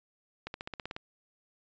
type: accelerating click train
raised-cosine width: 0.3 ms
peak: -22 dBFS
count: 9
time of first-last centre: 0.47-0.965 s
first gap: 71 ms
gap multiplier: 0.96
effects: resampled to 16000 Hz